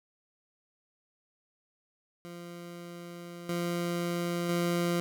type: tone with level steps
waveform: 20% pulse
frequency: 173 Hz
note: F3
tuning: 16 cents flat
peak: -37 / -25 / -22 dBFS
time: 2.25-5 s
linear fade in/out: 0 ms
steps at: 3.49 / 4.49 s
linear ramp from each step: 2 ms
effects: none